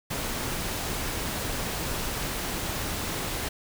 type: noise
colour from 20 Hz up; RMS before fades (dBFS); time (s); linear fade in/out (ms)
pink; -31; 0.1-3.49; 10
effects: none